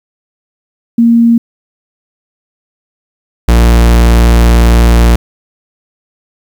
sine / 45% pulse tone pair in turn, 232.8 / 58.2 Hz, A#3 / A#1, -2 / -2 cents, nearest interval 2 octaves, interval 2400 cents, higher first, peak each -3 dBFS, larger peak neither, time 0.98-1.38 / 3.48-5.16 s, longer second, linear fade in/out 5 ms, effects 7-bit

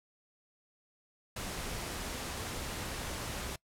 pink noise, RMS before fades -39 dBFS, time 1.36-3.56 s, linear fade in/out 5 ms, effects noise-tail reverb RT60 0.1 s tail -23 dB re dry + low-pass 12000 Hz 12 dB/octave

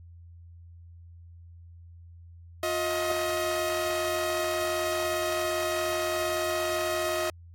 sawtooth tone pair together, 354.7 / 632 Hz, F4 / D#5, +27 / +27 cents, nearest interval minor seventh, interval 1000 cents, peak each -28 / -24 dBFS, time 2.63-7.3 s, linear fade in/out 2 ms, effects added 85 Hz sine -46 dBFS peak until 7.54 s + AAC 64 kbps

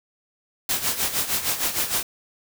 white noise with tremolo, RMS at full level -22 dBFS, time 0.69-2.03 s, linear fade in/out 2 ms, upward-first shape sine, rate 6.5 Hz, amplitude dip 70%, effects none

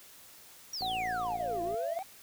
triangle exponential two-way sweep, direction down then up, 5800 to 329.6 to 799 Hz, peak -34 dBFS, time 0.73-2.03 s, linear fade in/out 5 ms, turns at 1.62 s
click train, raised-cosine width 2 ms, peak -33 dBFS, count 54, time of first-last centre 0.81-1.743 s, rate 56.8 Hz
sine tone with pitch glide, 749 to 671.1 Hz, F#5 to E5, +21 to +31 cents, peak -32 dBFS, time 0.82-1.99 s, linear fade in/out 0 ms, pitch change -190 cents, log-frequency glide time 0.93-1.87 s
effects white hiss -54 dBFS RMS until 2.22 s

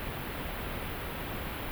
pink band-stop noise, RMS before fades -37 dBFS, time 0-1.71 s, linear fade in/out 0 ms, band 3300 to 13000 Hz, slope 24 dB/octave, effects none

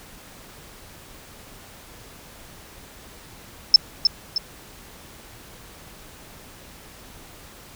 sine tone with echo, 5274 Hz, E8, in tune, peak -5 dBFS, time 3.74-3.76 s, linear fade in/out 2 ms, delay 310 ms, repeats 2, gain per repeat -7 dB, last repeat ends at 4.38 s, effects pink hiss -45 dBFS RMS until 7.75 s

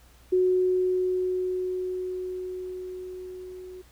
sine tone with level ramp, 367.8 Hz, F#4, 10 cents flat, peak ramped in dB -18 to -39 dBFS, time 0.32-3.82 s, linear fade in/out 10 ms, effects added 60 Hz sine -54 dBFS peak until 3.91 s + pink hiss -58 dBFS RMS until 3.91 s

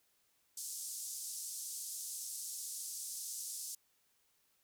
white band-pass noise, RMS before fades -44 dBFS, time 0.57-3.75 s, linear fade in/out 5 ms, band 5400 to 11000 Hz, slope 24 dB/octave, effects white hiss -75 dBFS RMS until 4.63 s

